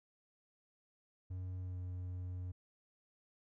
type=tone with pitch glide; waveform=triangle; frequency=91.9 to 90.63 Hz; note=F#2 to F#2; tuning=-11 to -35 cents; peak=-38 dBFS; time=1.3-2.52 s; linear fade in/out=10 ms; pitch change=-24 cents; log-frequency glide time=1.6-1.78 s; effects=none